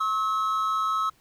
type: tone pair together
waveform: triangle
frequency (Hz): 1085.6 / 1291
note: C#6 / E6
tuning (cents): -36 / -37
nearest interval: minor third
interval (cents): 299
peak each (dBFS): -28 / -22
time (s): 0-1.1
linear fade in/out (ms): 10
effects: pink hiss -62 dBFS RMS until 1.2 s